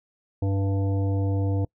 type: harmonic tone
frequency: 98 Hz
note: G2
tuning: in tune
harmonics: 1 / 3 / 5 / 7 / 9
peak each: -22 / -30 / -34 / -40 / -45 dBFS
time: 0.42-1.65 s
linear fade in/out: 5 ms
effects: noise-tail reverb RT60 0.1 s tail -25 dB re dry